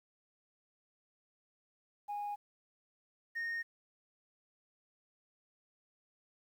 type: tone pair in turn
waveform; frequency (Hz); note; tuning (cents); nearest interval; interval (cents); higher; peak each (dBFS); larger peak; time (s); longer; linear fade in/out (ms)
sine; 823 / 1847.6; G#5 / A#6; -16 / -16; octave + major second; 1400; second; -35 / -33; second; 2.08-2.36 / 3.35-3.63; neither; 20
effects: tanh soft clip ceiling -34 dBFS + 11-bit